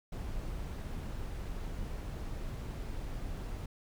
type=noise; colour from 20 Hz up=brown; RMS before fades=-39 dBFS; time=0.12-3.66 s; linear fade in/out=5 ms; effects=none

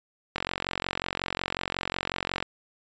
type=click train; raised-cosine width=0.3 ms; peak=-11 dBFS; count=95; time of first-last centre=0.36-2.426 s; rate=45.5 Hz; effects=resampled to 16000 Hz

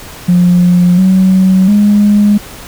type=tone with pitch steps; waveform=sine; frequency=177.5 / 188 / 206.5 Hz; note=F3 / F#3 / G#3; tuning=+28 / +28 / -10 cents; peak=-3 dBFS; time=0.28-2.38 s; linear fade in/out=10 ms; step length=700 ms; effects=tanh soft clip ceiling 0 dBFS + pink hiss -30 dBFS RMS until 2.67 s

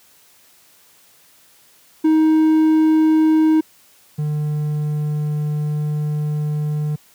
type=tone pair in turn; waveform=triangle; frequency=314.5 / 150.06 Hz; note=D#4 / D3; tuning=+19 / +38 cents; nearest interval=octave + minor second; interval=1281 cents; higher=first; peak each=-9 / -16 dBFS; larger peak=first; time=2.04-3.61 / 4.18-6.96 s; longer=second; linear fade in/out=10 ms; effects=white hiss -52 dBFS RMS until 7.14 s + high-pass 80 Hz 12 dB/octave

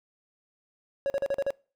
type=tone bursts; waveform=triangle; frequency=554.4 Hz; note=C#5; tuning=in tune; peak=-22 dBFS; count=6; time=1.06-1.505 s; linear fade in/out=0 ms; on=40 ms; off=41 ms; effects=noise-tail reverb RT60 0.4 s tail -25 dB re dry

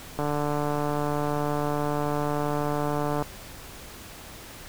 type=click train; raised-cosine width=1 ms; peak=-14 dBFS; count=447; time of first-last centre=0.19-3.224 s; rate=147 Hz; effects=pink hiss -43 dBFS RMS until 4.68 s

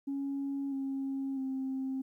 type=tone with pitch steps; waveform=sine; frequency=277.2 / 271 / 265 Hz; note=C#4 / C#4 / C4; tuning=0 / -39 / +22 cents; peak=-31 dBFS; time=0.07-2.02 s; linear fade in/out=10 ms; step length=650 ms; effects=tanh soft clip ceiling -29 dBFS + 12-bit

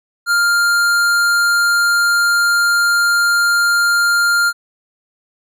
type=tone with hard clipping; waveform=sine; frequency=1400 Hz; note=F6; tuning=4 cents sharp; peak=-13 dBFS; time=0.26-4.53 s; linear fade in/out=50 ms; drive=15 dB; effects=none

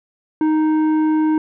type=tone with tanh clipping; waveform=triangle; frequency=311.1 Hz; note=D#4; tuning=in tune; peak=-15 dBFS; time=0.41-1.38 s; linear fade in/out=2 ms; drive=13 dB; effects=none

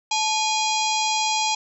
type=harmonic tone with a mistuned harmonic; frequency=819 Hz; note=G#5; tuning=24 cents flat; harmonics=1 / 3 / 4 / 5 / 6 / 7 / 8 / 9; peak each=-23 / -28 / -29 / -30 / -31 / -31 / -32 / -33 dBFS; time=0.11-1.55 s; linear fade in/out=5 ms; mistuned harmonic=1; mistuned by=+97 cents; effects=none

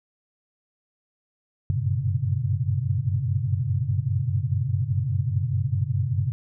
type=tone cluster; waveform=sine; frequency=93.8 / 98.7 / 116.1 / 127 / 140.1 Hz; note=F#2 / G2 / A#2 / B2 / C#3; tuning=+24 / +12 / -7 / +49 / +19 cents; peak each=-28 dBFS; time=1.7-6.32 s; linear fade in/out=0 ms; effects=none

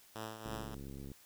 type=tone with tremolo; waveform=5% pulse; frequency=109.8 Hz; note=A2; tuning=3 cents flat; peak=-29 dBFS; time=0.15-0.75 s; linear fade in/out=5 ms; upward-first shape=triangle; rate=3.2 Hz; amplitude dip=65%
type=click train; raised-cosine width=3 ms; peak=-35 dBFS; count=46; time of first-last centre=0.46-1.117 s; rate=68.5 Hz
effects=white hiss -62 dBFS RMS until 1.25 s

